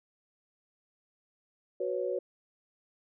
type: chord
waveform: sine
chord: F# suspended fourth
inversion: none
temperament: equal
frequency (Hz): 370 / 493.9 / 554.4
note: F#4 / B4 / C#5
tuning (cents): 0 / 0 / 0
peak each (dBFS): -34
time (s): 1.8-2.19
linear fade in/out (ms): 5
effects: none